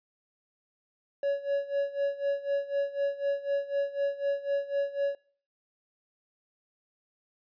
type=tone with tremolo; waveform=triangle; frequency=562 Hz; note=C#5; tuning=24 cents sharp; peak=-22 dBFS; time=1.23-5.15 s; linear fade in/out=2 ms; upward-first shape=sine; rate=4 Hz; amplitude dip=85%; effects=noise-tail reverb RT60 0.5 s tail -22 dB re dry + resampled to 11025 Hz